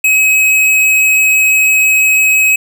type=tone with hard clipping; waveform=sine; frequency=2551 Hz; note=D#7; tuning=43 cents sharp; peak=-8 dBFS; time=0.04-2.56 s; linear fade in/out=5 ms; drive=15 dB; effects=none